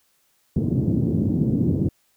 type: band-pass noise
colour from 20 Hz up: pink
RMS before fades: -21 dBFS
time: 0.56-1.89 s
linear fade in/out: 5 ms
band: 100 to 320 Hz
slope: 24 dB/octave
effects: white hiss -65 dBFS RMS until 2.16 s